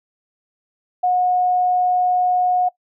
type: tone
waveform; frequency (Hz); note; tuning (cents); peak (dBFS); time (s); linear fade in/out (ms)
sine; 726; F#5; -33; -14; 1.03-2.69; 10
effects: noise-tail reverb RT60 0.1 s tail -20 dB re dry